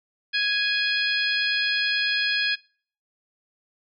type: harmonic tone with a mistuned harmonic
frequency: 830.6 Hz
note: G#5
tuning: in tune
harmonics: 2 / 3 / 4 / 5 / 6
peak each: -25 / -27 / -28 / -29 / -30 dBFS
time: 0.33-2.56 s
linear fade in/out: 20 ms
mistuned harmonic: 5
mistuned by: +25 cents
effects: noise-tail reverb RT60 0.5 s tail -25 dB re dry